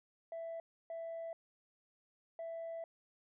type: tone bursts at uneven times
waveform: sine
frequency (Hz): 662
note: E5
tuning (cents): +7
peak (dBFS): -39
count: 3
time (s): 0.32-0.6 / 0.9-1.33 / 2.39-2.84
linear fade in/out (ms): 2
effects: tanh soft clip ceiling -39 dBFS